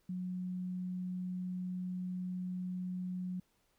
sine tone, 182.2 Hz, F#3, 26 cents flat, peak -36 dBFS, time 0.09-3.4 s, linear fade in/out 5 ms, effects pink hiss -75 dBFS RMS until 3.78 s

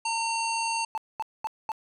harmonic tone, 911 Hz, A#5, 40 cents flat, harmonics 1 / 3 / 5 / 7 / 9 / 10, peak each -28 / -32 / -35 / -38 / -41 / -42 dBFS, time 0.05-0.85 s, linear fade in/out 5 ms
triangle tone bursts, 880 Hz, A5, in tune, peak -25 dBFS, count 4, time 0.95-1.718 s, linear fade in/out 0 ms, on 27 ms, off 220 ms
effects none

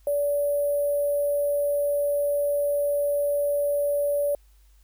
sine tone with sample-and-hold, 576 Hz, D5, 34 cents flat, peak -21 dBFS, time 0.07-4.35 s, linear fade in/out 2 ms, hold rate 11025 Hz, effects added 50 Hz sine -53 dBFS peak until 4.83 s + white hiss -66 dBFS RMS until 4.83 s

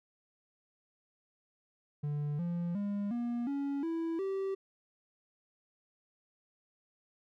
triangle tone with pitch steps, 146.83 / 172.61 / 202.9 / 238.5 / 280.4 / 329.6 / 387.5 Hz, D3 / F3 / G#3 / A#3 / C#4 / E4 / G4, 0 / -20 / -40 / +40 / +20 / 0 / -20 cents, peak -30 dBFS, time 2.03-4.55 s, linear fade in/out 10 ms, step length 360 ms, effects none

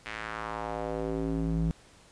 square tone with band-pass filter sweep, 55 Hz, A1, in tune, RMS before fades -32 dBFS, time 0.06-1.71 s, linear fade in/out 0 ms, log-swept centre 2200 to 150 Hz, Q 1.8, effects pink hiss -57 dBFS RMS until 2.11 s + resampled to 22050 Hz

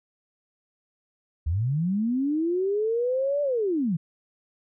sine linear two-way sweep, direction up then down, 70.9 to 587.3 to 148.8 Hz, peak -22 dBFS, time 1.46-3.97 s, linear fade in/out 10 ms, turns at 3.42 s, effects none

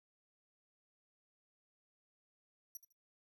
10% pulse tone with echo, 5800 Hz, F#8, 35 cents flat, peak -39 dBFS, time 2.75-2.77 s, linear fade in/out 2 ms, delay 77 ms, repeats 2, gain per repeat -13 dB, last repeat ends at 2.924 s, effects noise-tail reverb RT60 0.1 s tail -21 dB re dry

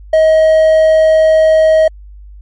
triangle tone, 633 Hz, D#5, 30 cents sharp, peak -3 dBFS, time 0.13-1.88 s, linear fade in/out 5 ms, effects added 50 Hz sine -31 dBFS peak until 2.41 s + MP3 48 kbps

